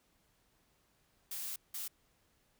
blue noise bursts at uneven times, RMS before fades -41 dBFS, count 2, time 1.31-1.56 / 1.74-1.88 s, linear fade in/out 5 ms, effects pink hiss -73 dBFS RMS until 2.59 s

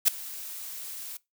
blue noise with ADSR envelope, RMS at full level -17 dBFS, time 0.05-1.17 s, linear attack 30 ms, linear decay 4 ms, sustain -22 dB, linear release 3 ms, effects noise-tail reverb RT60 0.2 s tail -21 dB re dry

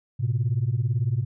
sine beating tone pair, 110 / 128 Hz, A2 / C3, 0 / -38 cents, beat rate 18 Hz, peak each -23 dBFS, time 0.19-1.25 s, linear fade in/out 20 ms, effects tanh soft clip ceiling -16 dBFS

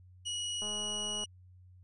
sawtooth tone, 2913 Hz, F#7, 28 cents flat, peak -31 dBFS, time 0.25-1.26 s, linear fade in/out 20 ms
click train, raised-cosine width 1 ms, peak -33 dBFS, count 130, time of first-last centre 0.62-1.237 s, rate 209 Hz
effects added 91 Hz sine -54 dBFS peak until 1.83 s + resampled to 24000 Hz

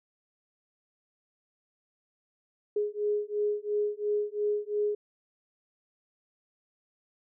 sine beating tone pair, 415.3 / 418.2 Hz, G#4 / G#4, 0 / +12 cents, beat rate 2.9 Hz, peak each -30 dBFS, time 2.76-4.95 s, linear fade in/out 5 ms, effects none

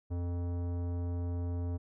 sine tone with tanh clipping, 87.31 Hz, F2, in tune, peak -34 dBFS, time 0.1-1.78 s, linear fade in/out 20 ms, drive 16 dB, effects none

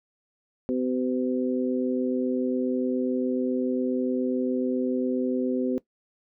harmonic tone, 127.2 Hz, C3, 48 cents flat, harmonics 2 / 3 / 4, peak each -25 / -29 / -31 dBFS, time 0.69-5.78 s, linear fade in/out 0 ms, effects noise-tail reverb RT60 0.1 s tail -18 dB re dry

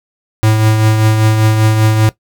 square tone with tremolo, 109.1 Hz, A2, 14 cents flat, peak -7 dBFS, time 0.43-2.09 s, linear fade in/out 0 ms, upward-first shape triangle, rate 5.1 Hz, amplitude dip 45%, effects noise-tail reverb RT60 0.1 s tail -17 dB re dry

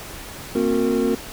triangle tone cluster, 230.3 / 264 / 362.3 / 459.7 Hz, A#3 / C4 / F#4 / A#4, -21 / +16 / -36 / -24 cents, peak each -21 dBFS, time 0.55-1.15 s, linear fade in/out 5 ms, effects pink hiss -36 dBFS RMS until 1.32 s

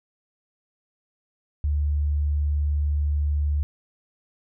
sine tone, 73.42 Hz, D2, in tune, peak -20 dBFS, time 1.64-3.63 s, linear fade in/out 0 ms, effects none

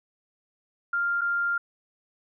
sine tone with dropouts, 1396.9 Hz, F6, in tune, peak -23 dBFS, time 0.93-1.58 s, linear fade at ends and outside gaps 5 ms, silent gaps 1.211-1.215 s, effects none

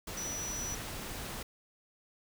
sine tone in noise, 5900 Hz, F#8, 6 cents flat, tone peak -37 dBFS, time 0.17-0.75 s, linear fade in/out 5 ms, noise pink, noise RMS -41 dBFS, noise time 0.07-1.43 s, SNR +1 dB, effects none

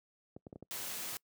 clicks, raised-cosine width 2 ms, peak -33 dBFS, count 5, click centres 0.365 / 0.468 / 0.528 / 0.559 / 0.626 s
white noise, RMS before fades -41 dBFS, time 0.71-1.17 s, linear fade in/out 0 ms
effects noise-tail reverb RT60 0.1 s tail -25 dB re dry + high-pass 100 Hz 12 dB/octave

